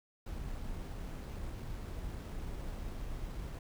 brown noise with sample-and-hold, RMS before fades -41 dBFS, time 0.26-3.59 s, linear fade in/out 5 ms, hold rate 8820 Hz, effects none

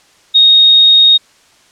sine tone, 3729 Hz, A#7, in tune, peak -3 dBFS, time 0.34-1.18 s, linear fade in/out 20 ms, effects white hiss -48 dBFS RMS until 1.71 s + low-pass 7000 Hz 12 dB/octave

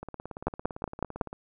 two click trains, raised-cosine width 1 ms, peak -12 / -24 dBFS, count 5 / 24, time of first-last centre 0.47-1.212 / 0.03-1.329 s, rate 5.39 / 17.7 Hz, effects none

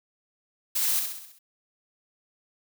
blue noise with echo, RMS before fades -26 dBFS, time 0.75-1 s, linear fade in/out 10 ms, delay 65 ms, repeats 6, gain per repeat -5 dB, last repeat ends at 1.39 s, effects none

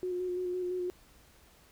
sine tone with vibrato, 361.7 Hz, F#4, 39 cents flat, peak -31 dBFS, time 0.03-0.9 s, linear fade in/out 0 ms, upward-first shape square, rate 5.9 Hz, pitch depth 19 cents each way, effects added 60 Hz sine -65 dBFS peak until 1.71 s + pink hiss -61 dBFS RMS until 1.71 s

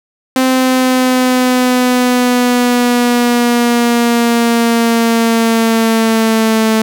sawtooth exponential sweep, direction down, 259.9 to 220 Hz, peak -5 dBFS, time 0.36-6.82 s, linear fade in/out 2 ms, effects none

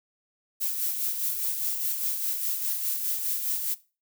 violet noise with tremolo, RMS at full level -27 dBFS, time 0.6-3.75 s, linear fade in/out 20 ms, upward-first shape sine, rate 4.9 Hz, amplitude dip 45%, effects noise-tail reverb RT60 0.3 s tail -18 dB re dry

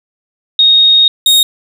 sine / 40% pulse tone pair in turn, 3729 / 3729 Hz, A#7 / A#7, 0 / 0 cents, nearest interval unison, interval 0 cents, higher neither, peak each -4 dBFS, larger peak neither, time 0.59-1.08 / 1.26-1.43 s, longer first, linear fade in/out 2 ms, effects none

